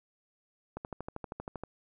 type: click train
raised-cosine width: 1 ms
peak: -24 dBFS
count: 12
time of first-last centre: 0.77-1.636 s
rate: 12.7 Hz
effects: none